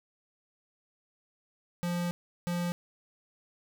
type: tone bursts at uneven times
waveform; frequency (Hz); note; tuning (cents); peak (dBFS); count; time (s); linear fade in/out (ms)
square; 174.61; F3; 0; -30; 2; 1.83-2.11 / 2.47-2.72; 0
effects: none